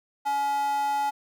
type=tone with high-pass filter; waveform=square; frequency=281.9 Hz; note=C#4; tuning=29 cents sharp; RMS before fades=-26 dBFS; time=0.25-1.11 s; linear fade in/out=20 ms; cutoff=850 Hz; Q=5.9; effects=none